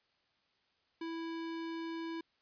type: tone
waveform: square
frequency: 329.6 Hz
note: E4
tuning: in tune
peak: -39 dBFS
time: 1.01-2.21 s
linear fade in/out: 5 ms
effects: white hiss -75 dBFS RMS until 2.41 s + resampled to 11025 Hz